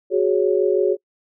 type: chord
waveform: sine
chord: F# suspended second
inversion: none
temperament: just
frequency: 370 / 416.2 / 555 Hz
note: F#4 / G#4 / C#5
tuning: 0 / +4 / +2 cents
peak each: -18 / -19 / -22 dBFS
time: 0.1-0.97 s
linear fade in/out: 50 ms
effects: noise-tail reverb RT60 0.1 s tail -26 dB re dry